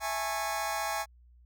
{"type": "chord", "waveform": "sawtooth", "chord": "A major seventh", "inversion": "second", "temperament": "just", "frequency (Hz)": [660, 825, 880, 1100], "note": ["E5", "G#5", "A5", "C#6"], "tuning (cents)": [2, -12, 0, -14], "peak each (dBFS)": [-33, -30, -35, -33], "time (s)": [0, 1.06], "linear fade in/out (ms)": 50, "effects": ["added 60 Hz sine -55 dBFS peak until 1.45 s"]}